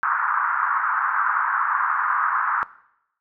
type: band-pass noise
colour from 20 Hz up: white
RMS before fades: -22 dBFS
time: 0.03-2.63 s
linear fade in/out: 0 ms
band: 1000 to 1500 Hz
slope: 48 dB/octave
effects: noise-tail reverb RT60 0.8 s tail -20 dB re dry